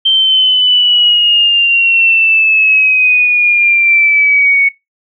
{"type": "exponential sweep", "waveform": "sine", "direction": "down", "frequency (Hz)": [3136, 2217], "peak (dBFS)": -6, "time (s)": [0.05, 4.69], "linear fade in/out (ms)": 10, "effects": ["noise-tail reverb RT60 0.2 s tail -21 dB re dry"]}